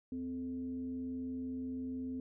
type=tone with frequency modulation; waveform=sine; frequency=258 Hz; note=C4; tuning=24 cents flat; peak=-37 dBFS; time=0.12-2.2 s; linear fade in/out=2 ms; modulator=179 Hz; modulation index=0.36; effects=none